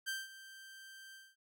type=tone with ADSR envelope; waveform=sawtooth; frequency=1568 Hz; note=G6; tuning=in tune; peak=-32 dBFS; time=0.06-1.36 s; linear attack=25 ms; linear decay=190 ms; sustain=-16 dB; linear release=220 ms; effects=none